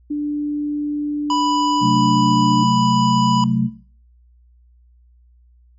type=tone; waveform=sine; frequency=294.4 Hz; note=D4; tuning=4 cents sharp; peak=-19 dBFS; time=0.1-2.64 s; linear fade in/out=10 ms
type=harmonic tone; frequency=987.8 Hz; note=B5; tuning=in tune; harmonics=1 / 3 / 5 / 7; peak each=-17 / -27 / -31 / -34 dBFS; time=1.3-3.44 s; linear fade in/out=2 ms
type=chord; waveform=sine; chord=F# diminished; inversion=second; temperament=equal; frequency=130.81 / 185 / 220 Hz; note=C3 / F#3 / A3; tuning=0 / 0 / 0 cents; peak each=-20 / -20 / -19 dBFS; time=1.8-3.7 s; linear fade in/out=50 ms
effects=noise-tail reverb RT60 0.5 s tail -19 dB re dry + added 60 Hz sine -49 dBFS peak until 5.78 s